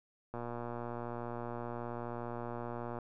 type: click train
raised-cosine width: 1 ms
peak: -27 dBFS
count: 316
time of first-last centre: 0.34-2.987 s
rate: 119 Hz
effects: none